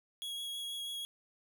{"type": "tone with vibrato", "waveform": "45% pulse", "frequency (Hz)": 3322, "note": "G#7", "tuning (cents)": 0, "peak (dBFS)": -38, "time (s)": [0.22, 1.05], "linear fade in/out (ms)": 0, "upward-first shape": "triangle", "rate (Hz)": 6.2, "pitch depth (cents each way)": 14, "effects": []}